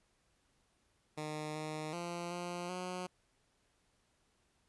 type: tone with pitch steps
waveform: 10% pulse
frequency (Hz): 152.9 / 154.6 / 172.9 / 175.7 / 181.7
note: D#3 / D#3 / F3 / F3 / F#3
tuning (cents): -30 / -11 / -17 / +11 / -31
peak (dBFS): -31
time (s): 1.17-3.07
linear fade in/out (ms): 10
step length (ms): 380
effects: pink hiss -75 dBFS RMS until 4.68 s + resampled to 24000 Hz

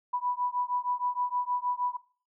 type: beating tone pair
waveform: sine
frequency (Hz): 983 / 989.4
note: B5 / B5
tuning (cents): -8 / +3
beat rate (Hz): 6.4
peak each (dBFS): -31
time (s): 0.13-1.97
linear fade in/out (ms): 10
effects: noise-tail reverb RT60 0.4 s tail -18 dB re dry

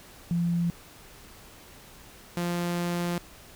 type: tone pair in turn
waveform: sine / sawtooth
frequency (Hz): 171.6 / 174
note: F3 / F3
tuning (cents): -30 / -6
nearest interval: unison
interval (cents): 24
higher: second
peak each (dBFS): -23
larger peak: neither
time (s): 0.31-0.7 / 2.37-3.18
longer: second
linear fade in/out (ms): 0
effects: pink hiss -50 dBFS RMS until 3.55 s

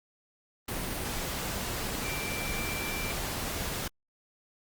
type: tone in noise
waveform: sine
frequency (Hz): 2349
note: D7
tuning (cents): 0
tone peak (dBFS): -37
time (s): 2.04-3.12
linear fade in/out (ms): 5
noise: pink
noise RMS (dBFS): -34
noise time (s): 0.68-3.88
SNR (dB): -6
effects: Opus 32 kbps

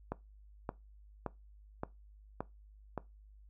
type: click train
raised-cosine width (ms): 1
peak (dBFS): -22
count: 6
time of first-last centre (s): 0.12-2.977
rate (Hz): 1.75
effects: noise-tail reverb RT60 0.2 s tail -19 dB re dry + added 51 Hz sine -55 dBFS peak until 3.49 s

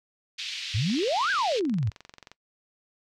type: band-pass noise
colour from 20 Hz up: pink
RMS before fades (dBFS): -35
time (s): 0.38-1.6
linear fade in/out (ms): 10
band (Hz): 2600 to 4800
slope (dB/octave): 24
type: exponential two-way sweep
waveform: sine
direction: up then down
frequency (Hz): 92.5 to 1661.2 to 92.5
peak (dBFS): -23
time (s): 0.74-1.9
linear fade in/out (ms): 10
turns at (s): 1.31
type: click train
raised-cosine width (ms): 0.2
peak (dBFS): -27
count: 33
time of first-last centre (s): 0.9-2.316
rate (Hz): 22.6
effects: noise-tail reverb RT60 0.1 s tail -21 dB re dry

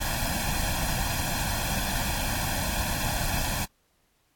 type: noise with comb filter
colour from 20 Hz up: pink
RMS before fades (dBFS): -28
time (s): 0-3.66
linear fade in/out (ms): 20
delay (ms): 1.2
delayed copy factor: +0.85
effects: pink hiss -69 dBFS RMS until 4.35 s + AAC 64 kbps

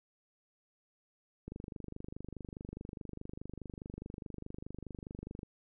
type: click train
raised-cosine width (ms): 3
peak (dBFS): -30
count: 99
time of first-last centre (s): 1.48-5.432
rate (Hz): 24.8
effects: none

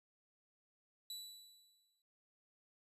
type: tone with exponential decay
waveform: sawtooth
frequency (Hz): 3951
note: B7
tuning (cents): 0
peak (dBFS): -40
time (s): 1.1-2.02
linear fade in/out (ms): 2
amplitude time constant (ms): 200
effects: resampled to 32000 Hz

